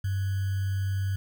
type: tone with sample-and-hold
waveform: sine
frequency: 96.7 Hz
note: G2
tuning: 23 cents flat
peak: -25 dBFS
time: 0.04-1.16 s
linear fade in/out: 5 ms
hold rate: 1575 Hz
effects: none